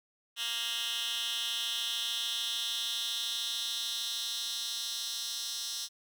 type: tone with high-pass filter sweep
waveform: 10% pulse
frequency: 233.1 Hz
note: A#3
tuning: in tune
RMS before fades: -35 dBFS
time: 0.36-5.89 s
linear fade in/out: 50 ms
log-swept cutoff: 2800 to 4600 Hz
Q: 3.2
effects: none